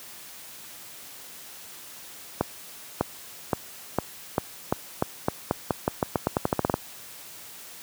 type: accelerating click train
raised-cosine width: 1 ms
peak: -7 dBFS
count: 21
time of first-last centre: 2.41-6.741 s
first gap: 600 ms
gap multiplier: 0.87
effects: white hiss -44 dBFS RMS until 7.82 s + high-pass 80 Hz 12 dB/octave